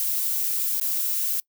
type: noise with dropouts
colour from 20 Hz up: violet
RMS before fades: -25 dBFS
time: 0-1.4 s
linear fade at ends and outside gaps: 0 ms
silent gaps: 0.798-0.813 s
effects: noise-tail reverb RT60 0.1 s tail -25 dB re dry